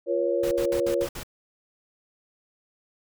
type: chord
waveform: sine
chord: Bb minor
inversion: second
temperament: equal with one note detuned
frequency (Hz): 349.2 / 478.2 / 554.4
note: F4 / Bb4 / Db5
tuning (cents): 0 / +44 / 0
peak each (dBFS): -27 / -27 / -25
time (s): 0.06-1.08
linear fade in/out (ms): 50
type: noise bursts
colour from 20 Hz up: pink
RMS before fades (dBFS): -36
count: 6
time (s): 0.43-1.234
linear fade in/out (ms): 5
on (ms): 84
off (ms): 60
effects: none